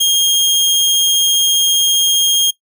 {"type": "tone", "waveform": "sawtooth", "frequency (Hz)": 3237, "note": "G#7", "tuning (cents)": -45, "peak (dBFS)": -7, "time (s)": [0, 2.51], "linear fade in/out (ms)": 10, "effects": ["noise-tail reverb RT60 0.1 s tail -19 dB re dry"]}